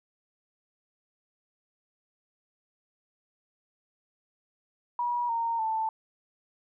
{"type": "tone with pitch steps", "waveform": "sine", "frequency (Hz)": [964, 923.1, 884], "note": ["B5", "A#5", "A5"], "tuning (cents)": [-42, -17, 8], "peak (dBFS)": -26, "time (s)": [4.99, 5.89], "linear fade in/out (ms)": 2, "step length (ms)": 300, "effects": []}